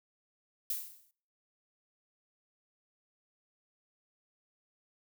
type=noise with exponential decay; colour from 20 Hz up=violet; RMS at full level=-32 dBFS; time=0.7-1.11 s; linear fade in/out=2 ms; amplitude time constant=88 ms; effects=noise-tail reverb RT60 0.6 s tail -26 dB re dry